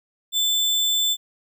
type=tone with sample-and-hold; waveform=sine; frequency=3520 Hz; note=A7; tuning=in tune; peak=-18 dBFS; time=0.32-1.17 s; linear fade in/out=50 ms; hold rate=11025 Hz; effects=none